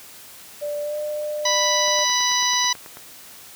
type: tone with pitch glide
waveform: sine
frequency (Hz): 587.3 to 599.6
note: D5 to D5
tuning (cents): 0 to +36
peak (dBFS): -24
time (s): 0.61-2.05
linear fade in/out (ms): 20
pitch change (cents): +36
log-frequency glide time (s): 0.82-0.97
type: harmonic tone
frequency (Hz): 987.8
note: B5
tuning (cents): 0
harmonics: 1 / 2 / 3 / 4 / 5 / 6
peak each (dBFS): -24 / -26 / -28 / -24 / -27 / -23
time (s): 1.45-2.73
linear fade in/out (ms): 5
type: click train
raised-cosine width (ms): 0.5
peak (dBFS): -24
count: 11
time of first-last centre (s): 1.88-2.971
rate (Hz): 9.17
effects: white hiss -43 dBFS RMS until 3.55 s + high-pass 60 Hz 12 dB/octave